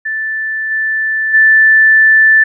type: tone with level steps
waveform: sine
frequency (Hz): 1760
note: A6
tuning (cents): 0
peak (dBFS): -15 / -12 / -4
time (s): 0.05-2.44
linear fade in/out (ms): 10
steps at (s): 0.7 / 1.33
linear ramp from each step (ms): 20
effects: none